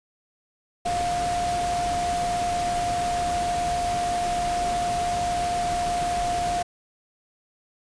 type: tone in noise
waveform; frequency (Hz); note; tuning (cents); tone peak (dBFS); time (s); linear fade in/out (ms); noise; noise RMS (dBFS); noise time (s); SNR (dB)
sine; 704; F5; +14; -23; 0.85-6.63; 10; pink; -32; 0.85-6.63; +6
effects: resampled to 22050 Hz